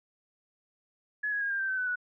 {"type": "tone with pitch steps", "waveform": "sine", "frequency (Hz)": [1697, 1663, 1629.8, 1597.1, 1565.2, 1533.8, 1503.1, 1473.1], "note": ["G#6", "G#6", "G#6", "G6", "G6", "G6", "F#6", "F#6"], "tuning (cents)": [37, 2, -33, 32, -3, -38, 27, -8], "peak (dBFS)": -28, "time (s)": [1.23, 1.958], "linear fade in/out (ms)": 10, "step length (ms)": 91, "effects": []}